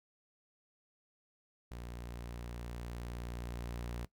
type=tone with level ramp; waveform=sawtooth; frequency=59.3 Hz; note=A#1; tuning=30 cents sharp; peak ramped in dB=-40 to -35 dBFS; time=1.71-4.05 s; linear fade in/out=5 ms; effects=noise-tail reverb RT60 0.1 s tail -18 dB re dry

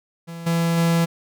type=tone with level steps; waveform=45% pulse; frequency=167.5 Hz; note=E3; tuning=28 cents sharp; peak=-32 / -18 / -16 dBFS; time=0.27-1.06 s; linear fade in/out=20 ms; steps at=0.46 / 0.77 s; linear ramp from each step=10 ms; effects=none

